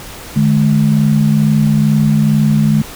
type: tone pair together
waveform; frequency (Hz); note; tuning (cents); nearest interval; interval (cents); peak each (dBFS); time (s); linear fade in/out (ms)
sine; 150.26 / 212.5; D3 / G#3; +40 / +40; tritone; 600; -11; 0.36-2.82; 5
effects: pink hiss -31 dBFS RMS until 2.95 s